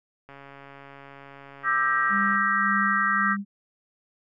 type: click train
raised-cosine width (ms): 0.5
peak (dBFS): -30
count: 288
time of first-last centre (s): 0.29-2.355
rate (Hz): 139
type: chord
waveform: sine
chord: E half-diminished seventh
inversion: third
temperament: just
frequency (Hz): 1186.7 / 1318.5 / 1582.2 / 1898.7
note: D6 / E6 / G6 / Bb6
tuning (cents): +18 / 0 / +16 / +31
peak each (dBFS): -26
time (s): 1.63-3.37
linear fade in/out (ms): 50
type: tone with tremolo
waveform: sine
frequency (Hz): 200.6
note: G3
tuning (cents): +40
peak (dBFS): -27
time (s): 2.09-3.45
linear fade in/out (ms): 50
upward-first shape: sine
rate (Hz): 1.8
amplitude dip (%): 60
effects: none